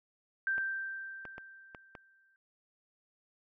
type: tone with exponential decay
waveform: sine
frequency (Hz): 1568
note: G6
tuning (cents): 0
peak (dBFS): -28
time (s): 0.47-2.36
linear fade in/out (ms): 1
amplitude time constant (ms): 410
type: clicks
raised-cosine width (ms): 0.5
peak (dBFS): -29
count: 5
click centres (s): 0.581 / 1.253 / 1.381 / 1.748 / 1.952
effects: none

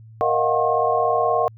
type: tone cluster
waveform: sine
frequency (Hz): 466.7 / 623 / 700 / 739 / 1077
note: A#4 / D#5 / F5 / F#5 / C6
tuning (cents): +2 / +2 / +4 / -2 / +50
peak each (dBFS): -23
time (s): 0.21-1.48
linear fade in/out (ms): 0
effects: added 111 Hz sine -41 dBFS peak until 1.57 s

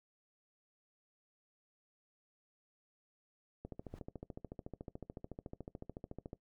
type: click train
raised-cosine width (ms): 2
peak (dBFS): -31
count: 38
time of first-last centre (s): 3.65-6.331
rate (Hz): 13.8
type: noise with exponential growth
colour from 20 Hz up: brown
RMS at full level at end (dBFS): -49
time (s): 3.77-3.99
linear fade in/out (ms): 5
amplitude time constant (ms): 47
effects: noise-tail reverb RT60 0.1 s tail -19 dB re dry

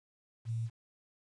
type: tone with quantisation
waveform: sine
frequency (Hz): 114.2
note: A#2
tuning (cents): -35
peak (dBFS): -32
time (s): 0.45-0.7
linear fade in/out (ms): 50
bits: 10
effects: resampled to 22050 Hz

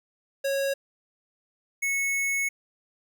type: tone pair in turn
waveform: square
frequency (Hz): 550 / 2200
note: C#5 / C#7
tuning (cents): -14 / -14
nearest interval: 2 octaves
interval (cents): 2400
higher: second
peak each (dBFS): -25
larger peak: neither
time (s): 0.44-0.74 / 1.82-2.49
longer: second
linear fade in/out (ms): 10
effects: 11-bit

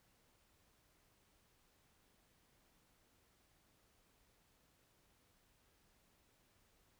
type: silence
effects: pink hiss -74 dBFS RMS until 6.99 s

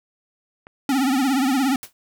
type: click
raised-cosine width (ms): 0.5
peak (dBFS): -26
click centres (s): 0.669
type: tone with vibrato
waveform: square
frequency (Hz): 266.5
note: C4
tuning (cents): +32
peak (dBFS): -18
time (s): 0.89-1.76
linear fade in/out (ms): 2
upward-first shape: triangle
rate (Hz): 17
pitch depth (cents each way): 140
type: noise with exponential decay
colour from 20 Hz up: white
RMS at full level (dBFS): -31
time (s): 1.83-1.93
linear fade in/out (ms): 1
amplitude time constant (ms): 21
effects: none

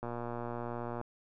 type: click train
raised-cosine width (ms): 1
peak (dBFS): -25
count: 118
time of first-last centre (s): 0.03-1.013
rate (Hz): 119
effects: none

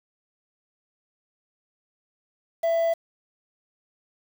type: tone with quantisation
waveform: triangle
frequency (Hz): 665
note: E5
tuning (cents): +15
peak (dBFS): -18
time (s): 2.63-2.94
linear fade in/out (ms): 10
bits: 7
effects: none

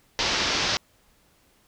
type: low-pass noise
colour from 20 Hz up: white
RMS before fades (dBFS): -25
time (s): 0.19-0.77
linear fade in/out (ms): 0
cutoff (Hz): 5800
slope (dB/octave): 48
effects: pink hiss -62 dBFS RMS until 1.67 s

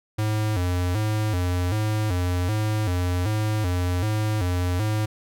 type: tone with vibrato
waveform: square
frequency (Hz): 98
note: G2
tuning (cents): 0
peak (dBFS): -22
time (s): 0.18-5.06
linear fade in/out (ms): 10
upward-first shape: square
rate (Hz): 1.3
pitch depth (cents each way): 160
effects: none

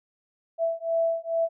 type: beating tone pair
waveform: sine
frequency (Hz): 661 / 663.3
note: E5 / E5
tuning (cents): +5 / +11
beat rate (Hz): 2.3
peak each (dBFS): -26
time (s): 0.58-1.49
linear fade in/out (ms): 50
effects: none

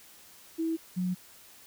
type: tone pair in turn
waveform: sine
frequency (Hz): 325.7 / 181.74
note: E4 / F#3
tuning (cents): -21 / -31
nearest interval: minor seventh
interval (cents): 1010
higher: first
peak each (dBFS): -27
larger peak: neither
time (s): 0.58-0.77 / 0.96-1.15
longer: neither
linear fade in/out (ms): 20
effects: white hiss -54 dBFS RMS until 1.66 s

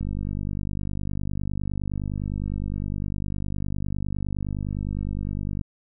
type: click train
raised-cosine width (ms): 5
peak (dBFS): -17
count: 280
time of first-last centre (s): 0.01-5.612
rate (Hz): 49.8
effects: none

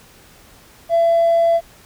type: tone with hard clipping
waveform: sine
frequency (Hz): 672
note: E5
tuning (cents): +33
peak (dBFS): -12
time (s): 0.89-1.61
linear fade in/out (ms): 50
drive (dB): 1
effects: pink hiss -47 dBFS RMS until 1.85 s

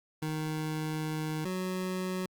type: tone pair in turn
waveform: 25% pulse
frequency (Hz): 155.56 / 184.99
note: D#3 / F#3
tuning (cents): 0 / 0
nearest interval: minor third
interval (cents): 300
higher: second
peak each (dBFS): -28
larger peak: neither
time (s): 0.22-1.45 / 1.45-2.26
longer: first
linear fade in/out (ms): 5
effects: Opus 48 kbps

